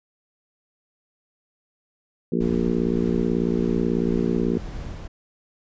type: harmonic tone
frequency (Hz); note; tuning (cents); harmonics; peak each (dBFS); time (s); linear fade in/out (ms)
58.2; A#1; -2; 3 / 4 / 5 / 6 / 7 / 8; -25 / -24 / -31 / -27 / -28 / -32; 2.32-4.58; 5
type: noise with tremolo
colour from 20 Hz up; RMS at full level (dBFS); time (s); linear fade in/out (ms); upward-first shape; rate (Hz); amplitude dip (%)
brown; -32; 2.4-5.08; 10; sine; 1.8; 25
effects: resampled to 16000 Hz